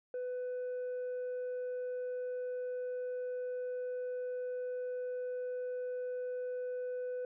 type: tone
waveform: sine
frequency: 499.4 Hz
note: B4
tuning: 19 cents sharp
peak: -33 dBFS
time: 0.14-7.25 s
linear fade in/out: 2 ms
effects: tanh soft clip ceiling -35 dBFS